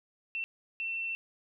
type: tone bursts at uneven times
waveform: sine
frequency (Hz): 2694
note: E7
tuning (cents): +37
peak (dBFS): -32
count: 2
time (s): 0.35-0.44 / 0.8-1.15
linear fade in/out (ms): 0
effects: none